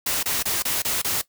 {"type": "noise bursts", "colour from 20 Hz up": "white", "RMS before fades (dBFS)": -24, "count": 6, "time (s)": [0.06, 1.215], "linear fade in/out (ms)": 5, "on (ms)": 170, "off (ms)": 27, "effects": ["noise-tail reverb RT60 0.1 s tail -17 dB re dry"]}